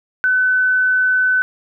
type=tone; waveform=sine; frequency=1509 Hz; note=F#6; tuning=34 cents sharp; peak=-12 dBFS; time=0.24-1.42 s; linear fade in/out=0 ms; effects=none